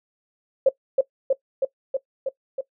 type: tone with echo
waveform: sine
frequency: 536 Hz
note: C5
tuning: 42 cents sharp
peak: -11 dBFS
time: 0.66-0.69 s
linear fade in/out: 5 ms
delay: 320 ms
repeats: 6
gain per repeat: -2 dB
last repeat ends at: 2.61 s
effects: noise-tail reverb RT60 0.1 s tail -19 dB re dry